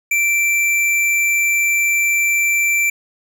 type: tone with hard clipping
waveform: sine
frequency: 2344 Hz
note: D7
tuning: 4 cents flat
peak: -15 dBFS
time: 0.11-2.9 s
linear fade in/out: 5 ms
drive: 14 dB
effects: none